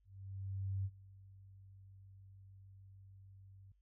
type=tone with ADSR envelope; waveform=sine; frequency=96.8 Hz; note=G2; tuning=21 cents flat; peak=-35 dBFS; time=0.04-3.72 s; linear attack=810 ms; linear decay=49 ms; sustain=-21 dB; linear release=5 ms; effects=noise-tail reverb RT60 0.1 s tail -25 dB re dry + added 50 Hz sine -70 dBFS peak until 3.81 s